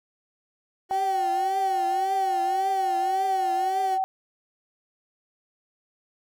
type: tone with vibrato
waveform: 30% pulse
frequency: 370 Hz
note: F#4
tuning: in tune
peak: -30 dBFS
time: 0.89-3.99 s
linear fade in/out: 50 ms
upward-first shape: triangle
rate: 1.8 Hz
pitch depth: 130 cents each way
type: tone with pitch glide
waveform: sine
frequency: 771 to 762.6 Hz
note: G5 to G5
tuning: -29 to -48 cents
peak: -22 dBFS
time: 0.91-4.04 s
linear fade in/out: 0 ms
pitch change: -19 cents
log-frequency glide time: 2.74-3.67 s
effects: none